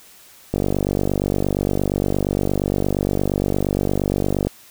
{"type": "click train", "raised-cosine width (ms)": 2, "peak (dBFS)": -6, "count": 192, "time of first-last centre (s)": [0.54, 4.47], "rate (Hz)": 48.6, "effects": ["white hiss -47 dBFS RMS until 4.7 s"]}